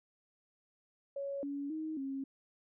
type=tone with pitch steps; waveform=sine; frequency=557 / 282.7 / 314.1 / 271.1 Hz; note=C#5 / C#4 / D#4 / C#4; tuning=+8 / +34 / +16 / -38 cents; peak=-36 dBFS; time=1.16-2.24 s; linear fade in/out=5 ms; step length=270 ms; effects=none